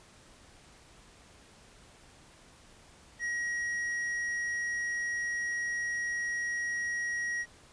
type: tone with tanh clipping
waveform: sine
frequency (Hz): 1900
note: A#6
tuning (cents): +33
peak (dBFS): -32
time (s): 3.19-7.46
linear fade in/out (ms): 50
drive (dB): 7
effects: pink hiss -57 dBFS RMS until 7.72 s + resampled to 22050 Hz